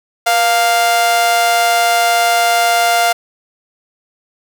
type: tone with amplitude modulation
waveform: sawtooth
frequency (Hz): 698.5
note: F5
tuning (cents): 0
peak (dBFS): -4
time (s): 0.26-3.13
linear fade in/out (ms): 10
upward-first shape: sine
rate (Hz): 218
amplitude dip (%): 55
effects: none